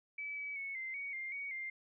sine tone with pitch steps, 2298 / 2285 / 2207 / 2079 / 2241 / 2108 / 2242 / 2103 Hz, D7 / D7 / C#7 / C7 / C#7 / C7 / C#7 / C7, -38 / -48 / -8 / -12 / +18 / +12 / +19 / +8 cents, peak -39 dBFS, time 0.18-1.7 s, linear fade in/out 5 ms, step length 190 ms, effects none

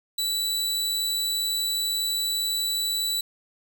sawtooth tone, 3951 Hz, B7, in tune, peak -21 dBFS, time 0.18-3.21 s, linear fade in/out 5 ms, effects 10-bit

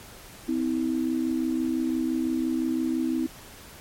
sine tone pair together, 255.8 / 321.7 Hz, C4 / E4, -39 / -42 cents, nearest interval major third, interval 397 cents, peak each -26 dBFS, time 0.48-3.27 s, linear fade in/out 10 ms, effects pink hiss -46 dBFS RMS until 3.8 s + MP3 64 kbps

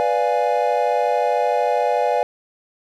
triangle chord, B diminished seventh, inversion none, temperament equal, 493.9 / 587.3 / 698.5 / 830.6 Hz, B4 / D5 / F5 / Ab5, 0 / 0 / 0 / 0 cents, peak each -20 dBFS, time 0-2.23 s, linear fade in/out 0 ms, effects none

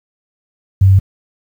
sine tone, 96.1 Hz, G2, 34 cents flat, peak -4 dBFS, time 0.81-0.99 s, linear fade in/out 5 ms, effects high-pass 60 Hz 12 dB/octave + 7-bit

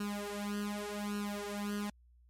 sawtooth tone with flanger, 205.5 Hz, G#3, 18 cents flat, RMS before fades -38 dBFS, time 0-1.9 s, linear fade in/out 5 ms, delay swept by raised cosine 0.72 to 4.22 ms, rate 0.86 Hz, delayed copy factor +1, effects added 60 Hz sine -60 dBFS peak until 2.29 s + MP3 64 kbps

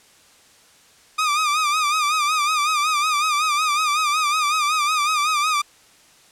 sawtooth tone with vibrato, 1216 Hz, D#6, 40 cents flat, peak -14 dBFS, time 1.18-5.62 s, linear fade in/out 10 ms, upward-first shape sine, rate 5.4 Hz, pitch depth 82 cents each way, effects white hiss -52 dBFS RMS until 6.31 s + low-pass 9000 Hz 12 dB/octave

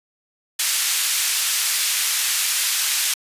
white band-pass noise, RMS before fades -21 dBFS, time 0.59-3.14 s, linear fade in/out 5 ms, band 1800 to 11000 Hz, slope 12 dB/octave, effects resampled to 32000 Hz

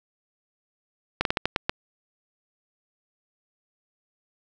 slowing click train, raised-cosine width 0.3 ms, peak -6 dBFS, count 7, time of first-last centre 1.21-1.695 s, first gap 42 ms, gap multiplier 1.26, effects none

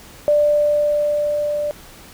sine tone with level ramp, 591 Hz, D5, 11 cents sharp, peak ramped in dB -11 to -19 dBFS, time 0.28-1.71 s, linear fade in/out 0 ms, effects pink hiss -42 dBFS RMS until 2.13 s

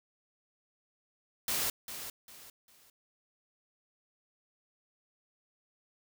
white noise with echo, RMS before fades -32 dBFS, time 1.48-1.7 s, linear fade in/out 2 ms, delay 400 ms, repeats 3, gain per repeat -10 dB, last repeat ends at 2.9 s, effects none

